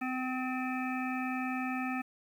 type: harmonic tone with a mistuned harmonic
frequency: 256.4 Hz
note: C4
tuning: 35 cents flat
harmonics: 1 / 3 / 5 / 7 / 9 / 10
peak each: -34 / -39 / -41 / -42 / -44 / -44 dBFS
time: 0.01-2.02 s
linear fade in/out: 10 ms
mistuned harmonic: 9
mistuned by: +30 cents
effects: 10-bit